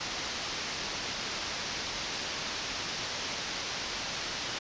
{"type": "low-pass noise", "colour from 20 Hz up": "white", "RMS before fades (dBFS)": -36, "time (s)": [0, 4.59], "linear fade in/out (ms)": 10, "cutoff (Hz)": 6100, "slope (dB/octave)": 48, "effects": ["resampled to 16000 Hz"]}